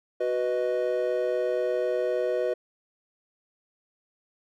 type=chord; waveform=triangle; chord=B major; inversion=second; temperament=equal; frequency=370 / 493.9 / 622.3 Hz; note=F#4 / B4 / D#5; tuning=0 / 0 / 0 cents; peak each=-28 / -25 / -27 dBFS; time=0.2-2.54 s; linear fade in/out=10 ms; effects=none